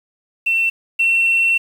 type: tone pair in turn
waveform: sine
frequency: 2696 / 2709 Hz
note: E7 / E7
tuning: +38 / +47 cents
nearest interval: unison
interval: 9 cents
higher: second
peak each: -13 / -11 dBFS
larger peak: second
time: 0.46-0.7 / 0.99-1.58 s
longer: second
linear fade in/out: 10 ms
effects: tanh soft clip ceiling -9 dBFS + 7-bit